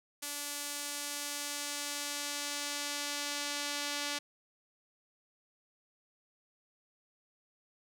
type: tone with band-pass filter sweep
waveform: sawtooth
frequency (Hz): 289.3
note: D4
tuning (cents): -26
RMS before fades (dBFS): -38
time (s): 0.22-4.19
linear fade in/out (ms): 10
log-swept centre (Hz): 9500 to 4800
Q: 0.79
effects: none